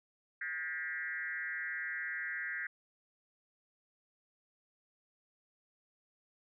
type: tone with frequency modulation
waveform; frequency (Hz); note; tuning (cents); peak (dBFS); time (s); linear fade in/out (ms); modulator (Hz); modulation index
sine; 1766; A6; +6; -36; 0.41-2.67; 5; 163; 1.6
effects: none